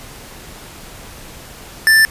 square tone, 1769 Hz, A6, 9 cents sharp, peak -8 dBFS, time 1.87-2.05 s, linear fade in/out 0 ms, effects pink hiss -36 dBFS RMS until 2.1 s + resampled to 32000 Hz

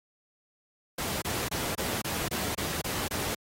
pink noise bursts, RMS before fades -32 dBFS, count 9, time 0.98-3.348 s, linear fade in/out 5 ms, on 240 ms, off 26 ms, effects high-pass 80 Hz 12 dB/octave + AAC 48 kbps

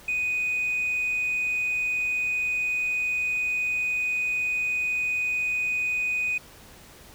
sine tone, 2489 Hz, D#7, in tune, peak -22 dBFS, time 0.08-6.38 s, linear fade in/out 5 ms, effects tanh soft clip ceiling -21 dBFS + pink hiss -49 dBFS RMS until 7.14 s

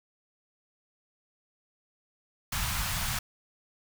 pink band-stop noise, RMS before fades -31 dBFS, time 2.52-3.19 s, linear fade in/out 5 ms, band 170 to 840 Hz, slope 24 dB/octave, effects none

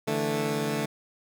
15% pulse chord, D suspended second, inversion none, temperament equal, 146.83 / 164.81 / 220 Hz, D3 / E3 / A3, 0 / 0 / 0 cents, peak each -24 / -29 / -23 dBFS, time 0.07-0.86 s, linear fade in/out 10 ms, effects none

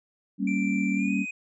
sine chord, G diminished, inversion none, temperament equal, 196 / 233.1 / 277.2 Hz, G3 / Bb3 / Db4, 0 / 0 / 0 cents, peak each -26 / -30 / -28 dBFS, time 0.38-1.26 s, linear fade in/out 50 ms
triangle tone with pitch glide, 2349 to 2503 Hz, D7 to D#7, 0 to +10 cents, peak -30 dBFS, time 0.47-1.31 s, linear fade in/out 5 ms, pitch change +110 cents, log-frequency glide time 0.95-1.13 s
effects resampled to 22050 Hz

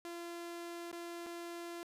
sawtooth tone with dropouts, 342.6 Hz, F4, 33 cents flat, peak -39 dBFS, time 0.05-1.83 s, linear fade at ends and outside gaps 0 ms, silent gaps 0.915-0.928 / 1.263-1.268 s, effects resampled to 32000 Hz

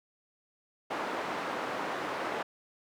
white band-pass noise, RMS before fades -35 dBFS, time 0.9-2.43 s, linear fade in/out 10 ms, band 280 to 1200 Hz, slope 12 dB/octave, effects none

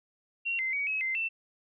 sine tone with pitch steps, 2744 / 2073 / 2257 / 2562 / 2077 / 2676 Hz, F7 / C7 / C#7 / E7 / C7 / E7, -31 / -17 / +31 / -50 / -13 / +25 cents, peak -28 dBFS, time 0.45-1.29 s, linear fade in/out 20 ms, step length 140 ms, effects none

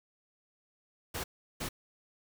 pink noise bursts at uneven times, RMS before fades -37 dBFS, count 2, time 1.14-1.24 / 1.6-1.69 s, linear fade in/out 10 ms, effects none

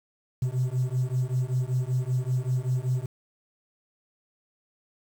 triangle beating tone pair, 124.7 / 129.9 Hz, B2 / C3, +17 / -12 cents, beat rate 5.2 Hz, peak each -24 dBFS, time 0.42-3.06 s, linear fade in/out 5 ms, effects tanh soft clip ceiling -18 dBFS + 8-bit

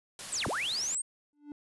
white noise, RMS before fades -41 dBFS, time 0.19-0.95 s, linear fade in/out 2 ms
sine linear two-way sweep, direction down then up, 8670 to 35.45 to 8670 Hz, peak -30 dBFS, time 0.32-1.02 s, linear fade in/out 10 ms, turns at 0.47 s
triangle tone with exponential growth, 293.1 Hz, D4, 3 cents flat, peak -35 dBFS, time 1.33-1.52 s, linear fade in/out 1 ms, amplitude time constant 41 ms
effects resampled to 24000 Hz

